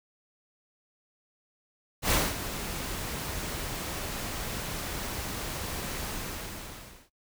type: noise with ADSR envelope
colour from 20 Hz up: pink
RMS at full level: -23 dBFS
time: 2.02-7.1 s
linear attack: 86 ms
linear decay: 230 ms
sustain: -12 dB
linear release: 980 ms
effects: noise-tail reverb RT60 0.1 s tail -21 dB re dry